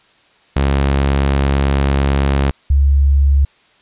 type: tone pair in turn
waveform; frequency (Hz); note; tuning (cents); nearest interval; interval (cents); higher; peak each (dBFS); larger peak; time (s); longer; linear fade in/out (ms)
sawtooth / sine; 69 / 69.72; C#2 / C#2; -7 / +11; unison; 18; second; -8; neither; 0.56-2.51 / 2.7-3.45; first; 5
effects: white hiss -52 dBFS RMS until 3.81 s + resampled to 8000 Hz